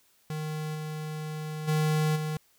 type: tone with level steps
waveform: square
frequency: 154.4 Hz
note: D#3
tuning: 13 cents flat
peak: -32 / -34 / -24 / -30 dBFS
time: 0.3-2.37 s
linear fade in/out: 2 ms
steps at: 0.74 / 1.67 / 2.15 s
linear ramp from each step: 20 ms
effects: white hiss -65 dBFS RMS until 2.58 s